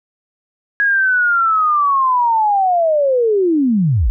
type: linear sweep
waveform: sine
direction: down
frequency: 1661.2 to 42.05 Hz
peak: -11 dBFS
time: 0.8-4.1 s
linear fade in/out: 0 ms
effects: none